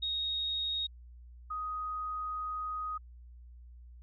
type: tone pair in turn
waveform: sine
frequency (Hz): 3748 / 1250.7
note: A#7 / D#6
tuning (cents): +9 / +9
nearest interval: octave + perfect fifth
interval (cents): 1900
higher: first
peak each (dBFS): -31 / -34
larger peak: first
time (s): 0.02-0.87 / 1.5-2.98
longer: second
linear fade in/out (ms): 10
effects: added 60 Hz sine -49 dBFS peak until 4.02 s